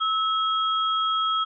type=tone pair together; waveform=sine; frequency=1300 / 3276 Hz; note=E6 / G#7; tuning=-24 / -24 cents; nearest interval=octave + major third; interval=1600 cents; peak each=-22 / -27 dBFS; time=0-1.45 s; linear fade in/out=20 ms; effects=none